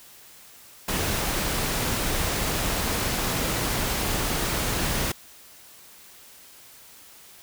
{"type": "noise", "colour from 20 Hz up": "pink", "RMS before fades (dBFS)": -26, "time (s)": [0.88, 5.12], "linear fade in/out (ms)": 5, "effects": ["white hiss -49 dBFS RMS until 7.42 s"]}